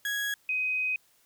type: tone pair in turn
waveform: 35% pulse / sine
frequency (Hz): 1661.2 / 2514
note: G#6 / D#7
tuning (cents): 0 / +17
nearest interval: perfect fifth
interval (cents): 717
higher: second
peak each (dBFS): -27 / -26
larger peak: second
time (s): 0.05-0.34 / 0.49-0.96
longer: second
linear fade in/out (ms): 2
effects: white hiss -65 dBFS RMS until 1.25 s